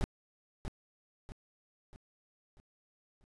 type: noise with echo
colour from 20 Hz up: brown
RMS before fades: -30 dBFS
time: 0.01-0.04 s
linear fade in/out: 0 ms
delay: 640 ms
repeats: 5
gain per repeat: -7 dB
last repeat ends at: 3.24 s
effects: resampled to 24000 Hz